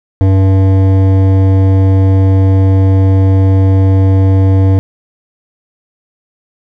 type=tone with hard clipping; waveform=sine; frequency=95.8 Hz; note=G2; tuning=39 cents flat; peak=-7 dBFS; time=0.21-4.79 s; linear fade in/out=0 ms; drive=13 dB; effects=none